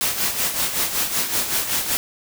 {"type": "noise with tremolo", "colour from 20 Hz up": "white", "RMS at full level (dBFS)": -20, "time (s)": [0.01, 1.97], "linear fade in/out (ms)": 0, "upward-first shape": "sine", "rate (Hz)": 5.3, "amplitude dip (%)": 60, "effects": []}